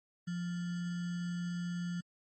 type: tone with sample-and-hold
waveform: sine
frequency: 174.61 Hz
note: F3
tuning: in tune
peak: -34 dBFS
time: 0.27-2.01 s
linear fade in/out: 10 ms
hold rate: 1575 Hz
effects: MP3 32 kbps